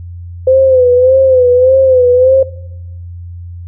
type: tone with vibrato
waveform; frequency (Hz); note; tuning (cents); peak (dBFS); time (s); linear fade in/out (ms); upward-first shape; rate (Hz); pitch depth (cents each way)
sine; 512; C5; -38; -4; 0.47-2.43; 5; sine; 1.7; 70
effects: noise-tail reverb RT60 0.9 s tail -20 dB re dry + added 87 Hz sine -24 dBFS peak until 3.67 s